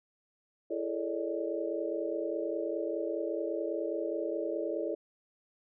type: tone cluster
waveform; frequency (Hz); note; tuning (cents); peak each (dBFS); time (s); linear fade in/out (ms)
sine; 334.4 / 418.6 / 448.1 / 566 / 611; E4 / G#4 / A4 / C#5 / D#5; +25 / +14 / +32 / +36 / -32; -36 / -39 / -38 / -37 / -39; 0.7-4.95; 10
effects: none